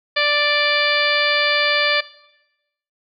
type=harmonic tone with a mistuned harmonic; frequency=587.3 Hz; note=D5; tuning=in tune; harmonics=1 / 2 / 3 / 4 / 5 / 6 / 7 / 8; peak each=-22 / -25 / -21 / -22 / -26 / -24 / -27 / -26 dBFS; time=0.16-2.01 s; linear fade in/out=10 ms; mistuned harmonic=7; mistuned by=+33 cents; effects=noise-tail reverb RT60 0.9 s tail -18 dB re dry